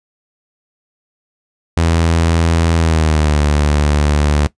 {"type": "tone with pitch glide", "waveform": "sawtooth", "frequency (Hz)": [82.9, 73.86], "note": ["E2", "D2"], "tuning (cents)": [10, 10], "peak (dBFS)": -7, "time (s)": [1.77, 4.47], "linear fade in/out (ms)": 0, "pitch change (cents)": -200, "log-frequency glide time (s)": [2.77, 3.39], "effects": ["noise-tail reverb RT60 0.1 s tail -18 dB re dry", "resampled to 22050 Hz"]}